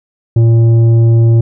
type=tone with tanh clipping; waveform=sine; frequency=115.1 Hz; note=A#2; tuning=22 cents flat; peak=-6 dBFS; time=0.36-1.41 s; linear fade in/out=5 ms; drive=8 dB; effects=none